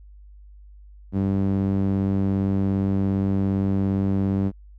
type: tone with band-pass filter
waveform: sawtooth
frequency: 97.4 Hz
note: G2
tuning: 11 cents flat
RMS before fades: -22 dBFS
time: 1.12-4.52 s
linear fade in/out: 50 ms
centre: 210 Hz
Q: 1.4
effects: added 50 Hz sine -43 dBFS peak until 4.78 s